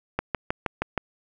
click train, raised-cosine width 0.5 ms, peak -9 dBFS, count 6, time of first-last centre 0.19-0.977 s, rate 6.35 Hz, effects none

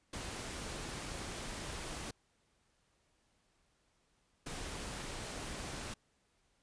pink noise bursts at uneven times, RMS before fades -43 dBFS, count 2, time 0.13-2.11 / 4.46-5.94 s, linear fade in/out 5 ms, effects pink hiss -75 dBFS RMS until 6.62 s + resampled to 22050 Hz

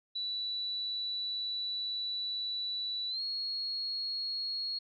sine tone with pitch glide, 3951 to 4309 Hz, B7 to C#8, 0 to -50 cents, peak -33 dBFS, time 0.15-4.79 s, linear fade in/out 10 ms, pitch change +150 cents, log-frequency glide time 3.09-3.22 s, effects none

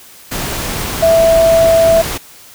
sine tone in noise, 659.3 Hz, E5, in tune, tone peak -6 dBFS, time 1.02-2.02 s, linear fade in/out 10 ms, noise pink, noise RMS -20 dBFS, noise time 0.31-2.18 s, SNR +11 dB, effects white hiss -39 dBFS RMS until 2.54 s

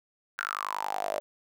sawtooth tone with high-pass filter sweep, 50.6 Hz, G#1, 44 cents flat, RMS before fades -33 dBFS, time 0.38-1.2 s, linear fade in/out 0 ms, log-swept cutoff 1500 to 580 Hz, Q 8.4, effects none

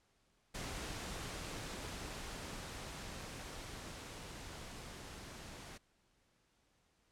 pink noise with level ramp, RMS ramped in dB -43 to -51 dBFS, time 0.54-5.78 s, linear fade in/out 10 ms, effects pink hiss -75 dBFS RMS until 7.11 s + low-pass 9000 Hz 12 dB/octave

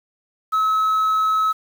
sine tone, 1289 Hz, E6, 39 cents flat, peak -13 dBFS, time 0.52-1.53 s, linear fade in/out 20 ms, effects tanh soft clip ceiling -15 dBFS + 7-bit

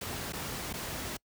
pink noise with dropouts, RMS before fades -37 dBFS, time 0.01-1.17 s, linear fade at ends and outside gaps 5 ms, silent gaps 0.324-0.332 / 0.729-0.737 s, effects noise-tail reverb RT60 0.1 s tail -26 dB re dry + high-pass 60 Hz 12 dB/octave

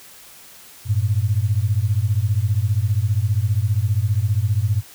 sine beating tone pair, 97 / 112 Hz, G2 / A2, -18 / +31 cents, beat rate 15 Hz, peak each -19 dBFS, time 0.85-4.83 s, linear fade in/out 50 ms, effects white hiss -44 dBFS RMS until 4.94 s

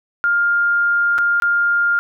sine tone with dropouts, 1405 Hz, F6, 10 cents sharp, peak -13 dBFS, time 0.24-1.99 s, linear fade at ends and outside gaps 0 ms, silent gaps 1.181-1.186 / 1.4-1.422 s, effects none

